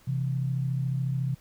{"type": "tone pair together", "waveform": "sine", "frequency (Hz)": [130.81, 164.81], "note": ["C3", "E3"], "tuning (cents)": [0, 0], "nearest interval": "major third", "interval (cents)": 400, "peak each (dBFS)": [-26, -33], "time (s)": [0.07, 1.35], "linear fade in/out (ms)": 10, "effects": ["pink hiss -59 dBFS RMS until 1.4 s"]}